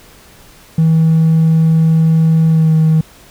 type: tone with pitch glide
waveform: triangle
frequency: 161.2 to 158.43 Hz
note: E3 to D#3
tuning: -38 to +32 cents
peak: -4 dBFS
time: 0.78-3.01 s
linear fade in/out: 5 ms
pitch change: -30 cents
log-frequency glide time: 2.48-2.73 s
effects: tanh soft clip ceiling -3 dBFS + pink hiss -42 dBFS RMS until 3.3 s